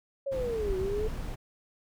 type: linear two-way sweep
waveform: sine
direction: down then up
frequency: 560 to 370.2 to 439.9 Hz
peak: -29 dBFS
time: 0.26-1.08 s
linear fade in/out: 10 ms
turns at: 0.77 s
type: noise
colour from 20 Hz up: brown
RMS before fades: -35 dBFS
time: 0.31-1.36 s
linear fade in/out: 20 ms
effects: none